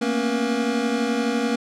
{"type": "tone cluster", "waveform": "square", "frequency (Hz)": [226.4, 238.2, 273.2, 478.4], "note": ["A3", "A#3", "C#4", "A#4"], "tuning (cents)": [50, 38, -25, 45], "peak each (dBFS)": -27, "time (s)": [0.01, 1.56], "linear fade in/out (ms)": 10, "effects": ["low-pass 7000 Hz 12 dB/octave"]}